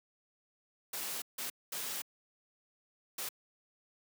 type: noise bursts at uneven times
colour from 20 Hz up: white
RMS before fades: -39 dBFS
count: 4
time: 0.93-1.22 / 1.38-1.5 / 1.72-2.02 / 3.18-3.29 s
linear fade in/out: 5 ms
effects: high-pass 200 Hz 12 dB/octave